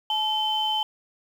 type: tone pair together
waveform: sine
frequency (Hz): 862 / 3072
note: A5 / G7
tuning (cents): -36 / -36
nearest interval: octave + minor seventh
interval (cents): 2200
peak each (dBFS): -25 / -24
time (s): 0.1-0.83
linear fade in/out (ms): 2
effects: tanh soft clip ceiling -14 dBFS + 8-bit